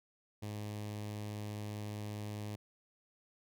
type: tone with notch filter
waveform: sawtooth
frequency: 104.9 Hz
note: G#2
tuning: 18 cents sharp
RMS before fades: -42 dBFS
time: 0.42-2.56 s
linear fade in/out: 10 ms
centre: 1400 Hz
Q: 1.8
effects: none